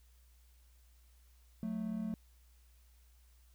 triangle tone pair together, 183.21 / 220.8 Hz, F#3 / A3, -17 / +6 cents, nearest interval minor third, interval 323 cents, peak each -39 / -35 dBFS, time 1.63-2.14 s, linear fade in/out 0 ms, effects added 60 Hz sine -61 dBFS peak until 3.54 s + white hiss -72 dBFS RMS until 3.54 s

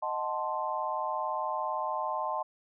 sine chord, D# diminished seventh, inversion none, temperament equal, 622.3 / 740 / 880 / 1046.5 Hz, D#5 / F#5 / A5 / C6, 0 / 0 / 0 / 0 cents, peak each -36 / -38 / -34 / -34 dBFS, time 0.02-2.43 s, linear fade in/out 10 ms, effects none

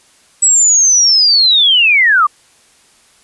sine linear sweep, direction down, 7890 to 1129 Hz, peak -6 dBFS, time 0.42-2.27 s, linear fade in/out 10 ms, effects white hiss -49 dBFS RMS until 3.23 s + resampled to 24000 Hz

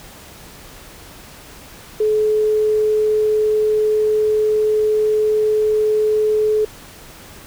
sine tone, 428.5 Hz, A4, 46 cents flat, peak -13 dBFS, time 2-6.65 s, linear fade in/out 5 ms, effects pink hiss -40 dBFS RMS until 7.46 s

